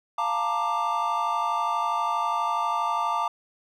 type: chord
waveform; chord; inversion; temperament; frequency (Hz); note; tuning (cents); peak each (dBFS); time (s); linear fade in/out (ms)
triangle; Bb major seventh; second; equal with one note detuned; 698.5 / 880 / 932.3 / 1182.1; F5 / A5 / Bb5 / D6; 0 / 0 / 0 / +11; -30 / -28 / -27 / -25; 0.18-3.28; 5
effects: none